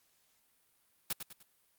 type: noise with echo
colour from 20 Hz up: white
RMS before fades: -33 dBFS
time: 1.1-1.13 s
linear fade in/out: 5 ms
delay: 100 ms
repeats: 3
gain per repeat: -8 dB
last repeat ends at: 1.43 s
effects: white hiss -72 dBFS RMS until 1.78 s + Opus 48 kbps